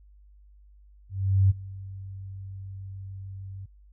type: tone with ADSR envelope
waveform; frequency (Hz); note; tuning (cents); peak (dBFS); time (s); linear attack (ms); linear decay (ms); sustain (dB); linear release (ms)
sine; 96.6; G2; -25; -15; 1.09-3.66; 410; 22; -21; 11
effects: added 50 Hz sine -51 dBFS peak until 3.92 s